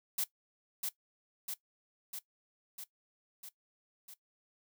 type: noise with echo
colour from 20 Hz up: blue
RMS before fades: -33 dBFS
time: 0.18-0.24 s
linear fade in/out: 5 ms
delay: 650 ms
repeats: 6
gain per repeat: -3 dB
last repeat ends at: 4.14 s
effects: noise-tail reverb RT60 0.1 s tail -17 dB re dry